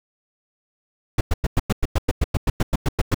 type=noise bursts; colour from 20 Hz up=brown; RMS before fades=-17 dBFS; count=16; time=1.18-3.145 s; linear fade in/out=5 ms; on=30 ms; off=99 ms; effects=none